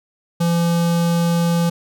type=tone with notch filter; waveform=square; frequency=170 Hz; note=F3; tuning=46 cents flat; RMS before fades=-17 dBFS; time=0.4-1.7 s; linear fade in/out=10 ms; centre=2000 Hz; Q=1.8; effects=none